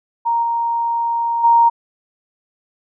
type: tone with level steps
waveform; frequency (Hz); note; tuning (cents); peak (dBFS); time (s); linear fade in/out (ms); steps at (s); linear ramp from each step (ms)
sine; 932.3; A#5; 0; -14 / -16 / -8; 0.25-1.7; 20; 0.42 / 1.43; 20
effects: none